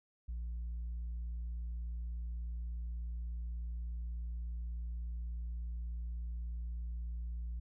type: tone with tanh clipping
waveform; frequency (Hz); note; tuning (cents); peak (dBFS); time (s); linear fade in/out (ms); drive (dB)
sine; 58.27; A#1; 0; -38; 0.28-7.6; 10; 1
effects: none